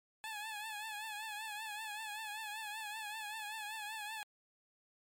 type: tone with vibrato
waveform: 15% pulse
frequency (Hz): 857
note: A5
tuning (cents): -46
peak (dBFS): -35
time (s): 0.24-4.23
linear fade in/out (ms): 0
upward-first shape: triangle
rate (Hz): 5.2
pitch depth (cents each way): 83
effects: MP3 64 kbps